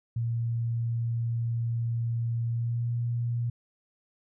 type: tone with pitch glide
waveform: sine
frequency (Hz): 116.54 to 118.78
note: A#2 to A#2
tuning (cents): 0 to +33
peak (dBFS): -26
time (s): 0.16-3.5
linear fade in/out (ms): 5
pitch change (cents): +33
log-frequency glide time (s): 2.48-2.9
effects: none